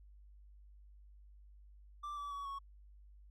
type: tone with pitch steps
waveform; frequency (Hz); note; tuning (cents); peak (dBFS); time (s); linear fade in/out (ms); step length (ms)
triangle; 1174.7 / 1151.9 / 1129.5 / 1107.5; D6 / D6 / C#6 / C#6; 0 / -34 / +32 / -2; -39; 2.03-2.59; 10; 140
effects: added 50 Hz sine -56 dBFS peak until 3.3 s